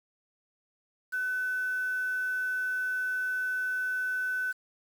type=tone with quantisation; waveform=sine; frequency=1507 Hz; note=F#6; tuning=31 cents sharp; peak=-28 dBFS; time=1.12-4.53 s; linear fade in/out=20 ms; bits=8; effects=none